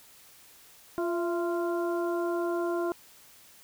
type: harmonic tone with a mistuned harmonic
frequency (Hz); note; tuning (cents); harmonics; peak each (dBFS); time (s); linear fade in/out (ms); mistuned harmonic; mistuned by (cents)
347; F4; -11; 1 / 2 / 3 / 4; -28 / -34 / -38 / -40; 0.98-2.92; 0; 2; -54
effects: white hiss -55 dBFS RMS until 3.63 s